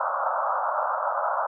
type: band-pass noise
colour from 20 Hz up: white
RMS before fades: -26 dBFS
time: 0-1.47 s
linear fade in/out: 10 ms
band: 550 to 1400 Hz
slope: 96 dB/octave
effects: none